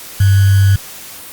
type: tone with sample-and-hold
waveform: sine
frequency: 98 Hz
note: G2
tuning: in tune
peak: -6 dBFS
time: 0.2-0.76 s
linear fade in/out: 5 ms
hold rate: 1575 Hz
effects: white hiss -32 dBFS RMS until 1.32 s + Opus 48 kbps